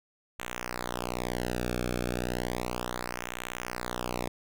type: tone with flanger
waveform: sawtooth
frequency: 60.9 Hz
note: B1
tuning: 24 cents flat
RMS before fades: -34 dBFS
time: 0.39-4.28 s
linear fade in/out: 5 ms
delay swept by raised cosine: 0.2 to 1.03 ms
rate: 0.33 Hz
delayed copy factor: -1
effects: none